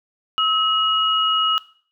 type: tone pair together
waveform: sine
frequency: 1289 / 2894 Hz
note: E6 / F#7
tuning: -39 / -39 cents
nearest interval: octave + major second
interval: 1400 cents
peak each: -19 / -19 dBFS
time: 0.38-1.58 s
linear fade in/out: 0 ms
effects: noise-tail reverb RT60 0.5 s tail -18 dB re dry